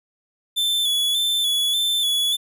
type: tone with vibrato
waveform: 45% pulse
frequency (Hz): 3467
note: A7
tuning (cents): -26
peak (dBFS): -18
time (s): 0.56-2.37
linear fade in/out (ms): 20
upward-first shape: square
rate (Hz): 1.7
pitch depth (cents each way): 37
effects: none